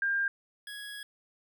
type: tone pair in turn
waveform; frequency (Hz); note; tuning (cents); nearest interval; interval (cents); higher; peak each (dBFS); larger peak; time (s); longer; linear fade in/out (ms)
sine / 25% pulse; 1600 / 1667; G6 / G#6; +35 / +6; minor second; 71; second; -26 / -36; first; 0.02-0.28 / 0.67-1.03; second; 2
effects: none